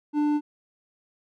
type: tone with hard clipping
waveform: sine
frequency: 296.4 Hz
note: D4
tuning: 16 cents sharp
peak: -22 dBFS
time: 0.13-0.41 s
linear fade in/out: 50 ms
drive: 6 dB
effects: none